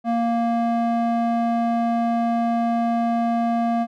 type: tone with band-pass filter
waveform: square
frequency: 233.1 Hz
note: A#3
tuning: in tune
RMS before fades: -21 dBFS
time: 0.04-3.87 s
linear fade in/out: 50 ms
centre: 510 Hz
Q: 5.8
effects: none